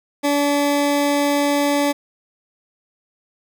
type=tone; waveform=20% pulse; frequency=287.2 Hz; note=D4; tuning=39 cents flat; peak=-11 dBFS; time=0.23-1.93 s; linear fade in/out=20 ms; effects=none